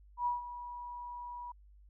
sine tone with ADSR envelope, 970 Hz, B5, 31 cents flat, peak -28 dBFS, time 0.17-1.52 s, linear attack 91 ms, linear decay 150 ms, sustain -13 dB, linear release 6 ms, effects added 50 Hz sine -56 dBFS peak until 1.89 s

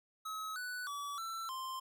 square tone with pitch steps, 1282 / 1486 / 1145 / 1337 / 1047 Hz, E6 / F#6 / D6 / E6 / C6, -49 / +7 / -44 / +24 / +1 cents, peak -40 dBFS, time 0.25-1.8 s, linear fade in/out 10 ms, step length 310 ms, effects none

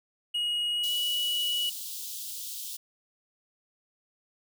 triangle tone with pitch glide, 2889 to 2931 Hz, F#7 to F#7, -42 to -17 cents, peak -25 dBFS, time 0.34-1.7 s, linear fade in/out 10 ms, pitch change +25 cents, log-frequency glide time 0.72-0.96 s
white high-pass noise, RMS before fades -38 dBFS, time 0.83-2.77 s, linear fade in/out 10 ms, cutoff 3100 Hz, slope 48 dB/octave
effects none

